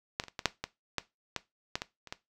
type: clicks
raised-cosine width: 0.2 ms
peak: -12 / -23 / -27 / -18 / -6 / -16 / -12 / -14 / -13 / -17 / -29 / -19 dBFS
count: 12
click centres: 0.199 / 0.238 / 0.283 / 0.392 / 0.457 / 0.64 / 0.983 / 1.363 / 1.755 / 1.819 / 2.073 / 2.125 s
effects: noise-tail reverb RT60 0.2 s tail -17 dB re dry